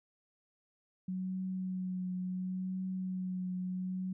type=tone with vibrato; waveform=sine; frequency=185 Hz; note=F#3; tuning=in tune; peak=-34 dBFS; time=1.08-4.13 s; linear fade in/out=5 ms; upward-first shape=triangle; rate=0.71 Hz; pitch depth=23 cents each way; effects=none